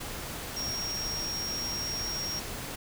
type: tone in noise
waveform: sine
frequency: 5588 Hz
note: F8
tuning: in tune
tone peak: -32 dBFS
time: 0.56-2.4 s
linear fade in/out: 10 ms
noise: pink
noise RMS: -38 dBFS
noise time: 0-2.76 s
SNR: +3 dB
effects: none